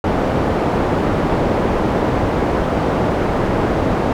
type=low-pass noise; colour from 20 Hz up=white; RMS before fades=-17 dBFS; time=0.04-4.13 s; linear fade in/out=2 ms; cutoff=620 Hz; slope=12 dB/octave; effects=none